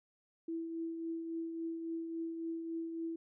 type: tone with tremolo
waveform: sine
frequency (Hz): 329.6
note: E4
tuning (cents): 0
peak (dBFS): -35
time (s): 0.48-3.16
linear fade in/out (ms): 5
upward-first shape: triangle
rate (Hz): 3.6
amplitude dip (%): 45
effects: none